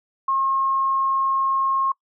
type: tone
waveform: sine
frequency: 1077 Hz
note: C6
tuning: 50 cents sharp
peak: -18 dBFS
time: 0.28-1.92 s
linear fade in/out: 5 ms
effects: noise-tail reverb RT60 0.1 s tail -24 dB re dry